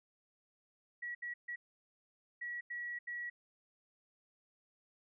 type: tone bursts at uneven times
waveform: sine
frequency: 1925 Hz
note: B6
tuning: 45 cents flat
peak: -39 dBFS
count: 6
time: 1.02-1.15 / 1.22-1.34 / 1.48-1.56 / 2.41-2.61 / 2.7-2.99 / 3.07-3.3 s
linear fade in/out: 10 ms
effects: none